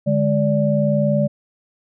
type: tone cluster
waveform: sine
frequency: 146.6 / 207.1 / 582 Hz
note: D3 / G#3 / D5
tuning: -3 / -5 / -16 cents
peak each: -19 dBFS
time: 0.06-1.28 s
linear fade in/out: 20 ms
effects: none